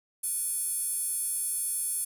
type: tone with high-pass filter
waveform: square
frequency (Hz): 490.7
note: B4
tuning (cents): -11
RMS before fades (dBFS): -31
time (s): 0.23-2.05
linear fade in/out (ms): 10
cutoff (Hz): 10000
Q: 8.3
effects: 10-bit